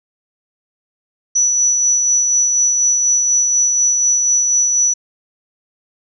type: tone with tremolo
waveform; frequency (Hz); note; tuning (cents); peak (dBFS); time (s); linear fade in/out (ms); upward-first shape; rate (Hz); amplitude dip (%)
sine; 5920; F#8; 0; -10; 1.35-4.94; 10; sine; 4.1; 30
effects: none